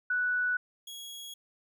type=tone pair in turn; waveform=sine / sawtooth; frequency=1480 / 3322 Hz; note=F#6 / G#7; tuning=0 / 0 cents; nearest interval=octave + major second; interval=1400 cents; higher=second; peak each=-26 / -38 dBFS; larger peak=first; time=0.1-0.57 / 0.87-1.34 s; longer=neither; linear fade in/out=5 ms; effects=none